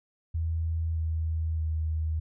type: tone with pitch steps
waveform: sine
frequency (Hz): 81.6 / 80.34 / 79.09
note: E2 / E2 / D#2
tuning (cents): -17 / -44 / +29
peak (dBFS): -26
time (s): 0.34-2.2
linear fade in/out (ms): 10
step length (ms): 620
effects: none